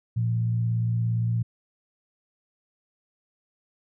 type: tone pair together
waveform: sine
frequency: 115.4 / 172.72 Hz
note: A#2 / F3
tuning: -17 / -19 cents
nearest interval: perfect fifth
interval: 698 cents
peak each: -22 / -33 dBFS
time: 0.16-1.43 s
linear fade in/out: 10 ms
effects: none